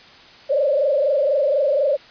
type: tone with frequency modulation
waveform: sine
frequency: 567 Hz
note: C#5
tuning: 39 cents sharp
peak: -15 dBFS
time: 0.49-1.97 s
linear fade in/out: 20 ms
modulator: 24.1 Hz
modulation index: 1.8
effects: white hiss -45 dBFS RMS until 2.1 s + resampled to 11025 Hz